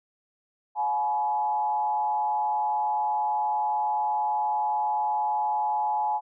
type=tone with frequency modulation; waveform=sine; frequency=848 Hz; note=G#5; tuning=36 cents sharp; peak=-23 dBFS; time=0.75-6.21 s; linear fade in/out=50 ms; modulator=133 Hz; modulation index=0.64; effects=none